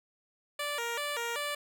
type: tone with vibrato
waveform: 10% pulse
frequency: 523.3 Hz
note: C5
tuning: in tune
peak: -24 dBFS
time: 0.59-1.55 s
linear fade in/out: 5 ms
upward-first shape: square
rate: 2.6 Hz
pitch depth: 190 cents each way
effects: none